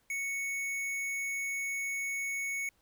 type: tone with tanh clipping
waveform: sine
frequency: 2217 Hz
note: C#7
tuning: in tune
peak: -34 dBFS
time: 0.1-2.69 s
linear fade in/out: 2 ms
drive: 18 dB
effects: pink hiss -71 dBFS RMS until 2.81 s